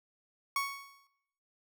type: tone with exponential decay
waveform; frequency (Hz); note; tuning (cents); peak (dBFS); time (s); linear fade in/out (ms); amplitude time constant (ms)
30% pulse; 1111; C#6; +4; -25; 0.56-1.07; 2; 110
effects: noise-tail reverb RT60 0.8 s tail -18 dB re dry